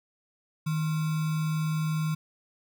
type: tone with sample-and-hold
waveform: sine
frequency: 157.1 Hz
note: D#3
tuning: 17 cents sharp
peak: -25 dBFS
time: 0.66-2.15 s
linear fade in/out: 10 ms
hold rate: 1225 Hz
effects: none